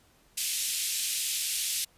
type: band-pass noise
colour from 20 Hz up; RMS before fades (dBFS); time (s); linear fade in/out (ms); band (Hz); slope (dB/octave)
white; -31; 0.37-1.85; 10; 2500 to 12000; 24
effects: pink hiss -63 dBFS RMS until 1.97 s + resampled to 32000 Hz